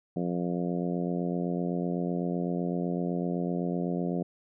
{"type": "harmonic tone", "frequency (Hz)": 87.9, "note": "F2", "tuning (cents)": 12, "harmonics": [2, 3, 4, 5, 6, 7, 8], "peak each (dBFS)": [-30, -34, -36, -38, -40, -41, -42], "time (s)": [0.16, 4.23], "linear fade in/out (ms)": 5, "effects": []}